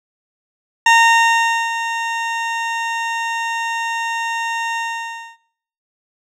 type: tone with ADSR envelope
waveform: 20% pulse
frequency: 920 Hz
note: A#5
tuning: 23 cents flat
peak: -3 dBFS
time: 0.86-5.37 s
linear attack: 4 ms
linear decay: 830 ms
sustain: -12 dB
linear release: 600 ms
effects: noise-tail reverb RT60 0.6 s tail -18 dB re dry + low-pass 6000 Hz 12 dB/octave